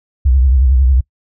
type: tone with vibrato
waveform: sine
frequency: 65 Hz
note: C2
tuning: 11 cents flat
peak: -7 dBFS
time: 0.25-1.01 s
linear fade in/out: 10 ms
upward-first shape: triangle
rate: 11 Hz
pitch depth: 160 cents each way
effects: noise-tail reverb RT60 0.1 s tail -23 dB re dry